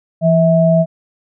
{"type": "tone pair together", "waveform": "sine", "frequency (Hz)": [167.39, 649], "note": ["E3", "E5"], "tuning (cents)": [27, -27], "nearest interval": "octave + major seventh", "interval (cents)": 2346, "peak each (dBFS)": -11, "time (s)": [0.21, 0.86], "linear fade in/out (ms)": 50, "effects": []}